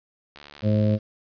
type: click train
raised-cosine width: 0.2 ms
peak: -25 dBFS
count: 44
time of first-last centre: 0.36-0.951 s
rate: 72.8 Hz
type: harmonic tone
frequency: 106.1 Hz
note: G#2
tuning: 38 cents sharp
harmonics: 1 / 2 / 3 / 4 / 5 / 6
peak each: -20 / -22 / -34 / -36 / -27 / -36 dBFS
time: 0.62-0.99 s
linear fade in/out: 50 ms
effects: resampled to 11025 Hz + 9-bit